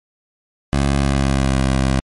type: tone with pitch glide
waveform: 15% pulse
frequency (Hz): 69.3 to 66.17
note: C#2 to C2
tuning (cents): 0 to +20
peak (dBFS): -8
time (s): 0.73-2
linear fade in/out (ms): 0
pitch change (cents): -80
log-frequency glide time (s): 0.98-1.61
effects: MP3 48 kbps